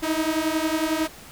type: beating tone pair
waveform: sawtooth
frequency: 311.1 / 322.1 Hz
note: D#4 / E4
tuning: 0 / -40 cents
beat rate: 11 Hz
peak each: -21 / -21 dBFS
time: 0.02-1.08 s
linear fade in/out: 20 ms
effects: pink hiss -44 dBFS RMS until 1.31 s